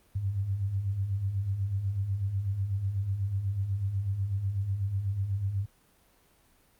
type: beating tone pair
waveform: sine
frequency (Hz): 92.1 / 100.2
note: F#2 / G2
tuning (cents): -7 / +38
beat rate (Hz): 8.1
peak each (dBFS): -36 / -28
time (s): 0.15-5.66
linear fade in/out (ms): 10
effects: pink hiss -64 dBFS RMS until 6.79 s + Opus 32 kbps